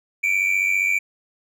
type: tone pair together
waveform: triangle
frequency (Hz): 2289 / 2384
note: D7 / D7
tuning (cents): -45 / +25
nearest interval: minor second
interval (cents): 70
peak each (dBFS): -19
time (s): 0.23-0.99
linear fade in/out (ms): 10
effects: none